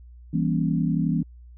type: chord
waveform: sine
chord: E diminished seventh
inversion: none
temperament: equal with one note detuned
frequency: 164.81 / 196 / 238.1 / 277.2 Hz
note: E3 / G3 / Bb3 / Db4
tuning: 0 / 0 / +37 / 0 cents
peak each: -23 / -28 / -27 / -28 dBFS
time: 0.33-1.23 s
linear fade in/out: 10 ms
effects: added 60 Hz sine -43 dBFS peak until 1.57 s